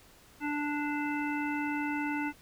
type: harmonic tone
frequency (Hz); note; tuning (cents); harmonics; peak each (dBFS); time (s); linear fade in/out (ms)
293.7; D4; 0; 1 / 3 / 5 / 7 / 9; -32 / -37 / -39 / -40 / -42; 0.4-2.33; 50
effects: pink hiss -58 dBFS RMS until 2.41 s